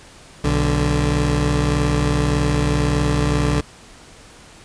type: tone pair together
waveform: 20% pulse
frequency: 61.79 / 146.83 Hz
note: B1 / D3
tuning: +2 / 0 cents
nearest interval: octave + minor third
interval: 1498 cents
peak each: -14 dBFS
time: 0.44-3.61 s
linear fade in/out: 5 ms
effects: pink hiss -44 dBFS RMS until 4.64 s + resampled to 22050 Hz